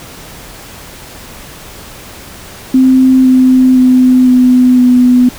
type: tone with pitch steps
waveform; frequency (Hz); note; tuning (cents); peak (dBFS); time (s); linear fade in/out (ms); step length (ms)
sine; 260 / 257.2 / 254.4 / 251.6 / 248.8; C4 / C4 / C4 / B3 / B3; -11 / -30 / -48 / +32 / +13; -3; 2.74-5.29; 5; 510
effects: pink hiss -31 dBFS RMS until 5.38 s